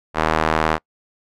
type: tone with band-pass filter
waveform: sawtooth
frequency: 79 Hz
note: D#2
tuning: 27 cents sharp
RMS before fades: -19 dBFS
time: 0.14-0.79 s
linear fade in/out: 50 ms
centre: 1100 Hz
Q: 0.99
effects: noise-tail reverb RT60 0.1 s tail -26 dB re dry